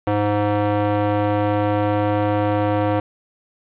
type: tone with band-pass filter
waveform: square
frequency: 103.83 Hz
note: G#2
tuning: in tune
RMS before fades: -19 dBFS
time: 0.07-3 s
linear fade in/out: 5 ms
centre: 600 Hz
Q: 0.98
effects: resampled to 8000 Hz + 7-bit